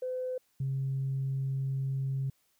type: tone pair in turn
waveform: sine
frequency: 509 / 134.82 Hz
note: C5 / C#3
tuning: -48 / -48 cents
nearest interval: octave + major seventh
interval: 2300 cents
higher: first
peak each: -31 / -28 dBFS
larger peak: second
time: 0.02-0.38 / 0.6-2.3 s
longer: second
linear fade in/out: 5 ms
effects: tanh soft clip ceiling -25 dBFS + white hiss -72 dBFS RMS until 2.59 s